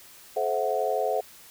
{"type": "chord", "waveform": "sine", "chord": "F# half-diminished seventh", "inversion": "first", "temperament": "equal with one note detuned", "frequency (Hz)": [431.4, 523.3, 659.3, 740], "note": ["A4", "C5", "E5", "F#5"], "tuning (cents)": [-34, 0, 0, 0], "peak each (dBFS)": -29, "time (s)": [0.36, 1.21], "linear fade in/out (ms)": 10, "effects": ["white hiss -50 dBFS RMS until 1.5 s"]}